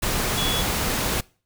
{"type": "tone in noise", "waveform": "sine", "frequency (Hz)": 3379, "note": "G#7", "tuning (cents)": 29, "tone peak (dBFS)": -25, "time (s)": [0.37, 0.62], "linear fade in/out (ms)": 10, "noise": "pink", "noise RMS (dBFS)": -24, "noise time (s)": [0.02, 1.21], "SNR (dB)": -4, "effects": ["noise-tail reverb RT60 0.4 s tail -24 dB re dry"]}